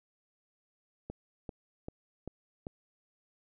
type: click train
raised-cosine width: 2 ms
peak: -26 dBFS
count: 5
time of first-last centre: 1.1-2.669 s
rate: 2.55 Hz
effects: none